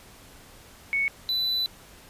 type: tone pair in turn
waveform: sine / triangle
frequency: 2217 / 3988 Hz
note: C#7 / B7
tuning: 0 / +16 cents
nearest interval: minor seventh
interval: 1016 cents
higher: second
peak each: -22 dBFS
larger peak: neither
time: 0.93-1.08 / 1.29-1.66 s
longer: second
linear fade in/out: 0 ms
effects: pink hiss -50 dBFS RMS until 2.09 s + resampled to 32000 Hz